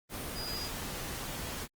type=tone in noise; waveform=sine; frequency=4900 Hz; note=D#8; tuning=27 cents flat; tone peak=-38 dBFS; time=0.34-0.7 s; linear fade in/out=50 ms; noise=pink; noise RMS=-39 dBFS; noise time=0.09-1.68 s; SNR=-2 dB; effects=Opus 24 kbps